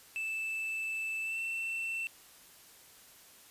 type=tone with pitch glide; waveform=triangle; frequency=2638 to 2684 Hz; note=E7 to E7; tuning=+1 to +31 cents; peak=-32 dBFS; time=0.16-2.07 s; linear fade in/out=0 ms; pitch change=+30 cents; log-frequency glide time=1.23-1.4 s; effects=white hiss -57 dBFS RMS until 3.5 s + resampled to 32000 Hz

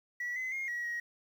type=tone with pitch steps; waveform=sine; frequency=1943 / 2037 / 2135 / 1915 / 1894 Hz; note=B6 / C7 / C7 / A#6 / A#6; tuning=-29 / -47 / +34 / +46 / +27 cents; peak=-32 dBFS; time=0.2-1 s; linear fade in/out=5 ms; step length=160 ms; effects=tanh soft clip ceiling -31 dBFS + 10-bit

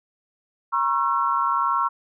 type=tone cluster; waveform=sine; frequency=948 / 1089 / 1350 Hz; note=A#5 / C#6 / E6; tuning=+29 / -31 / +41 cents; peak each=-25 / -22 / -24 dBFS; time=0.72-1.89 s; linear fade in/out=20 ms; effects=none

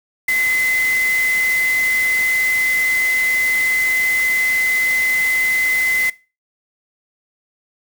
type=tone in noise; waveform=sine; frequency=2039 Hz; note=C7; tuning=45 cents flat; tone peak=-14 dBFS; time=0.28-6.1 s; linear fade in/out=5 ms; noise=white; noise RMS=-28 dBFS; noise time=0.28-6.1 s; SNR=+11 dB; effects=noise-tail reverb RT60 0.3 s tail -20 dB re dry

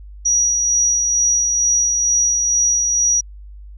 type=tone with tremolo; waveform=sine; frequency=5790 Hz; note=F#8; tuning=38 cents flat; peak=-12 dBFS; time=0.25-3.21 s; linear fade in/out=10 ms; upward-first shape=sine; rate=2.2 Hz; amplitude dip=30%; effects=added 50 Hz sine -34 dBFS peak until 3.77 s

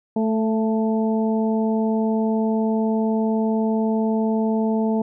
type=harmonic tone with a mistuned harmonic; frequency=220 Hz; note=A3; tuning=in tune; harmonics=1 / 2 / 3 / 4; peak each=-19 / -25 / -29 / -31 dBFS; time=0.16-5.02 s; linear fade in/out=5 ms; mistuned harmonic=3; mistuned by=+21 cents; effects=none

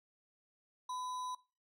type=tone with sample-and-hold; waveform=sine; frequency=1005 Hz; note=B5; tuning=30 cents sharp; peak=-38 dBFS; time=0.89-1.35 s; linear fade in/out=5 ms; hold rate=4900 Hz; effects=noise-tail reverb RT60 0.3 s tail -19 dB re dry + low-pass 8000 Hz 12 dB/octave

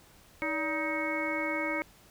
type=harmonic tone with a mistuned harmonic; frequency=314.8 Hz; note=D#4; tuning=20 cents sharp; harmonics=1 / 2 / 3 / 4 / 5 / 6 / 7; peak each=-35 / -36 / -39 / -40 / -42 / -42 / -33 dBFS; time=0.42-1.82 s; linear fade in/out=0 ms; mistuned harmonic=2; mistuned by=-140 cents; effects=pink hiss -58 dBFS RMS until 2.1 s

